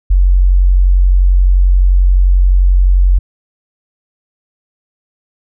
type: tone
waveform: sine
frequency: 45.73 Hz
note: F#1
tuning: 20 cents flat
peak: -5 dBFS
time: 0.1-3.19 s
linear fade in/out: 10 ms
effects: none